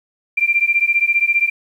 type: beating tone pair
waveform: sine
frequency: 2363 / 2378 Hz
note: D7 / D7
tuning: +10 / +21 cents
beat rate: 15 Hz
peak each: -16 dBFS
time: 0.37-1.5 s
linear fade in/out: 10 ms
effects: 8-bit